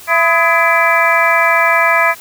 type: harmonic tone with a mistuned harmonic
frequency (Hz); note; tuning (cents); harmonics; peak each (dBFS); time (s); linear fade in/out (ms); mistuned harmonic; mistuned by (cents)
334.8; E4; +27; 2 / 3 / 4 / 5 / 6 / 7; -16 / -16 / -16 / -16 / -16 / -16; 0.07-2.15; 50; 4; -97
effects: white hiss -36 dBFS RMS until 2.2 s